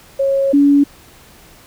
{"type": "tone pair in turn", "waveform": "sine", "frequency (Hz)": [547, 284.3], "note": ["C#5", "C#4"], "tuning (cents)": [-23, 44], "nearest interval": "major seventh", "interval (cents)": 1133, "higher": "first", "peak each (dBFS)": [-12, -7], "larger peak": "second", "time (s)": [[0.19, 0.53], [0.53, 0.84]], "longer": "first", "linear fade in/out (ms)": 10, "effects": ["pink hiss -44 dBFS RMS until 1.66 s"]}